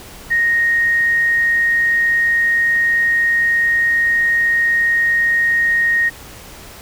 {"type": "tone", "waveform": "sine", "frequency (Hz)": 1864.7, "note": "A#6", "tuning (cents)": 0, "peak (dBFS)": -12, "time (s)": [0.3, 6.1], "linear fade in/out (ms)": 20, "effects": ["pink hiss -37 dBFS RMS until 6.81 s"]}